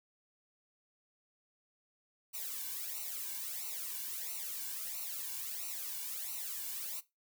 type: noise with flanger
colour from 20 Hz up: blue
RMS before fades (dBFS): -41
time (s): 2.33-7.01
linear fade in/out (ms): 20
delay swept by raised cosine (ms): 0.59 to 1.59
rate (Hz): 1.5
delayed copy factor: -1
effects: noise-tail reverb RT60 0.2 s tail -17 dB re dry